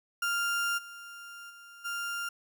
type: tone with level steps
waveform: 35% pulse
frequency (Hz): 1396.9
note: F6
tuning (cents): 0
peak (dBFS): -26 / -42 / -47 / -31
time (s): 0.22-2.29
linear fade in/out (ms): 5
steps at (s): 0.77 / 1.49 / 1.84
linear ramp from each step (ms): 20
effects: none